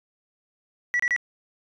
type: tone bursts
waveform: sine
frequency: 1946 Hz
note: B6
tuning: 26 cents flat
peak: -18 dBFS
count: 3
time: 0.94-1.163 s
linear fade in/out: 0 ms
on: 55 ms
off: 29 ms
effects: tanh soft clip ceiling -18 dBFS

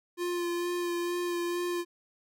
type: tone with vibrato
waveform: square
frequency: 349.2 Hz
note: F4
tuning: in tune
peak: -30 dBFS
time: 0.17-1.85 s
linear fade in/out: 50 ms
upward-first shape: sine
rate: 2.2 Hz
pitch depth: 17 cents each way
effects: none

